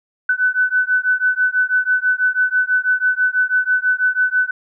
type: beating tone pair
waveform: sine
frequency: 1500 / 1506.1 Hz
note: F#6 / F#6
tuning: +23 / +30 cents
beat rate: 6.1 Hz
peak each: -17 dBFS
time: 0.29-4.51 s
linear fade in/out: 5 ms
effects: none